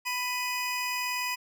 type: tone pair together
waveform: 25% pulse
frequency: 992.1 / 2500 Hz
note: B5 / D#7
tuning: +8 / +8 cents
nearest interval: octave + major third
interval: 1600 cents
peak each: -28 dBFS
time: 0.05-1.36 s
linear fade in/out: 20 ms
effects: none